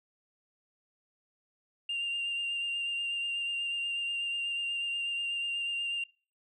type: tone with vibrato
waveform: sine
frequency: 2789 Hz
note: F7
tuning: 3 cents flat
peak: -29 dBFS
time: 1.89-6.04 s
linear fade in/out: 5 ms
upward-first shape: triangle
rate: 8.2 Hz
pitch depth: 19 cents each way
effects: noise-tail reverb RT60 0.4 s tail -25 dB re dry + tanh soft clip ceiling -28 dBFS